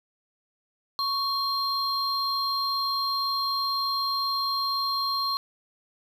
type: tone pair together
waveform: triangle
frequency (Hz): 1108.7 / 4186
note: C#6 / C8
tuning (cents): 0 / 0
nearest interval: octave + major seventh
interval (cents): 2300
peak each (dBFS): -26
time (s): 0.99-5.37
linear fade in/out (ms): 0
effects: none